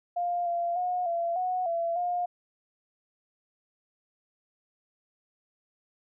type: tone with pitch steps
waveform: sine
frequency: 702 / 689 / 722 / 681 / 734 / 675 / 710 Hz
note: F5 / F5 / F#5 / F5 / F#5 / E5 / F5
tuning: +9 / -24 / -43 / -44 / -14 / +41 / +28 cents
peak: -26 dBFS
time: 0.16-2.26 s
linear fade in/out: 10 ms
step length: 300 ms
effects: none